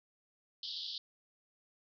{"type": "band-pass noise", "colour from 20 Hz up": "white", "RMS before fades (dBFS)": -42, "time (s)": [0.63, 0.98], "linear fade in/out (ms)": 2, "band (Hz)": [3100, 5000], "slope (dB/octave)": 96, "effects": []}